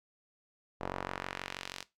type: tone with band-pass filter sweep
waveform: sawtooth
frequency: 46.25 Hz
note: F#1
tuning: in tune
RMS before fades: -41 dBFS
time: 0.8-1.84 s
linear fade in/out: 20 ms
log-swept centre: 740 to 4700 Hz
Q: 0.93
effects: noise-tail reverb RT60 0.2 s tail -17 dB re dry